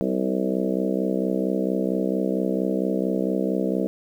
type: harmonic tone with a mistuned harmonic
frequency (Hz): 64.4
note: C2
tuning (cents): -27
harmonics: 3 / 4 / 5 / 6 / 7 / 8 / 9 / 10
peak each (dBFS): -26 / -28 / -28 / -34 / -29 / -30 / -33 / -35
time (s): 0.01-3.87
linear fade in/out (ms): 0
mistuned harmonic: 6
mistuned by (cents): -24
effects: 9-bit